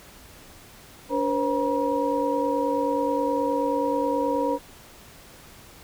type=tone cluster; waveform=sine; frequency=287 / 484.6 / 534 / 955 Hz; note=D4 / B4 / C5 / A#5; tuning=-40 / -33 / +35 / +42 cents; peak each=-27 dBFS; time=1.09-4.59 s; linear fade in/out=50 ms; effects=pink hiss -48 dBFS RMS until 5.83 s